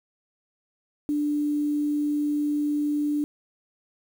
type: tone with quantisation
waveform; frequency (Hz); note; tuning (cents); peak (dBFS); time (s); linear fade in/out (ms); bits
sine; 294.9; D4; +7; -22; 1.09-3.24; 0; 8
effects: none